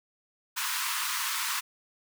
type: high-pass noise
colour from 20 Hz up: pink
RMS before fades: -31 dBFS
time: 0.56-1.61 s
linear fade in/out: 20 ms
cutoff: 930 Hz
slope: 96 dB/octave
effects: none